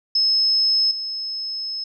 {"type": "tone with level steps", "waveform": "sine", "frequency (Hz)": 5190, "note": "E8", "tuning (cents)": -28, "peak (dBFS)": [-15, -25], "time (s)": [0.15, 1.84], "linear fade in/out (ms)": 5, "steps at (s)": 0.91, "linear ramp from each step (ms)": 2, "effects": []}